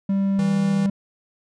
triangle tone with pitch glide, 196 to 197.25 Hz, G3 to G3, 0 to +11 cents, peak -16 dBFS, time 0.09-0.9 s, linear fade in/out 5 ms, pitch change +11 cents, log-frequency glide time 0.45-0.54 s
square tone, 162 Hz, E3, 30 cents flat, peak -26 dBFS, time 0.39-0.86 s, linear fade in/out 0 ms
effects resampled to 22050 Hz

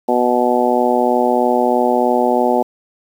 harmonic tone, 123.1 Hz, B2, 5 cents flat, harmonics 2 / 3 / 4 / 5 / 6 / 7, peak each -19 / -19 / -19 / -19 / -19 / -19 dBFS, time 0.08-2.63 s, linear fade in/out 10 ms, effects 7-bit

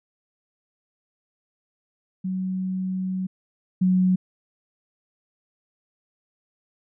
sine tone pair in turn, 186.8 / 184.55 Hz, F#3 / F#3, +17 / -4 cents, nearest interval unison, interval 21 cents, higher first, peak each -24 / -16 dBFS, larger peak second, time 2.24-3.27 / 3.81-4.16 s, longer first, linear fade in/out 10 ms, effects none

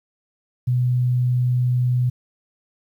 sine tone, 124.5 Hz, B2, 14 cents sharp, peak -16 dBFS, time 0.67-2.1 s, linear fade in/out 10 ms, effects 9-bit

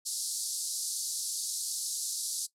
white band-pass noise, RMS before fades -35 dBFS, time 0.05-2.47 s, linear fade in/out 20 ms, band 4200 to 11000 Hz, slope 48 dB/octave, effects noise-tail reverb RT60 0.1 s tail -17 dB re dry

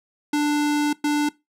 square tone bursts at uneven times, 295.1 Hz, D4, 8 cents sharp, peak -19 dBFS, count 2, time 0.33-0.93 / 1.04-1.29 s, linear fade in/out 5 ms, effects noise-tail reverb RT60 0.2 s tail -20 dB re dry + low-pass 11000 Hz 12 dB/octave

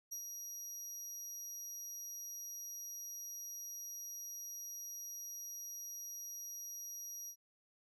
35% pulse tone with ADSR envelope, 5750 Hz, F8, 50 cents sharp, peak -38 dBFS, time 0.11-7.36 s, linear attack 16 ms, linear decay 88 ms, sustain -4 dB, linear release 72 ms, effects none

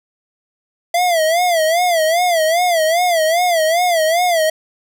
square tone with vibrato, 673 Hz, E5, 36 cents sharp, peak -13 dBFS, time 0.94-4.5 s, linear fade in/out 5 ms, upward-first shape sine, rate 2.5 Hz, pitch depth 130 cents each way, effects none

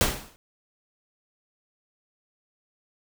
pink noise with exponential decay, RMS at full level -19 dBFS, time 0.01-0.36 s, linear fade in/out 0 ms, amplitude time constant 75 ms, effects none

